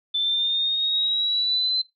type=exponential sweep; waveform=sine; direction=up; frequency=3520 to 4081 Hz; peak=-20 dBFS; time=0.14-1.82 s; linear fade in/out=10 ms; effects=noise-tail reverb RT60 0.2 s tail -20 dB re dry